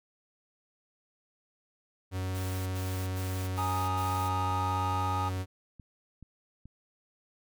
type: tone with vibrato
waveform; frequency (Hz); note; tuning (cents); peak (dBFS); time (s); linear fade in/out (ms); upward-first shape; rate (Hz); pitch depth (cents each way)
45% pulse; 93.3; F#2; +15; -31; 2.11-5.46; 50; sine; 17; 9
type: noise bursts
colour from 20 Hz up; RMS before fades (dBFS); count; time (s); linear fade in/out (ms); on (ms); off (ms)
white; -46; 5; 2.34-4.294; 20; 330; 76
type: chord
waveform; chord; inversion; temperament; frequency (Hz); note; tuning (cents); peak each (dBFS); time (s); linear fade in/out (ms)
triangle; Ab suspended second; none; equal; 830.6 / 932.3 / 1244.5; Ab5 / Bb5 / Eb6; 0 / 0 / 0; -32 / -34 / -32; 3.57-5.3; 20
type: click train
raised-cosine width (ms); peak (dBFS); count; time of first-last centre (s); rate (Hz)
5; -36; 6; 4.51-6.656; 2.33
effects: none